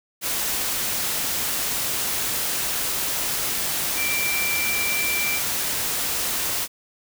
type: tone in noise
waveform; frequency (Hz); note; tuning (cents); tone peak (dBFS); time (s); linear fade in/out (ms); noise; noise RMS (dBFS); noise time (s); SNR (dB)
sine; 2349; D7; 0; -24; 3.95-5.4; 50; white; -25; 0.21-6.68; -2
effects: none